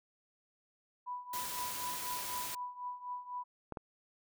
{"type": "tone with tremolo", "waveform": "sine", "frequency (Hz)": 987.8, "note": "B5", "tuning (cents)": 0, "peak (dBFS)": -36, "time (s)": [1.06, 3.44], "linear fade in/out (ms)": 20, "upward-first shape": "triangle", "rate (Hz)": 4, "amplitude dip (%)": 85}
{"type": "noise", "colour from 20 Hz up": "white", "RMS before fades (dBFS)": -41, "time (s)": [1.33, 2.55], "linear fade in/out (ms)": 5}
{"type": "clicks", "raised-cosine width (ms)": 1, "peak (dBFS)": -27, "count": 2, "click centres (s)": [3.723, 3.772]}
{"effects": []}